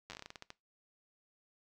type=slowing click train; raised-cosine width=0.2 ms; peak=-28 dBFS; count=13; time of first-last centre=0.1-0.504 s; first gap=9 ms; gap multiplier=1.22; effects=noise-tail reverb RT60 0.2 s tail -20 dB re dry